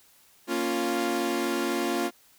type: chord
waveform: sawtooth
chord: Bb minor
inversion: none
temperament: equal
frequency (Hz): 233.1 / 277.2 / 349.2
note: Bb3 / Db4 / F4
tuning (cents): 0 / 0 / 0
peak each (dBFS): -28 / -27 / -24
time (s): 0.47-2.11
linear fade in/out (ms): 50
effects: white hiss -59 dBFS RMS until 2.38 s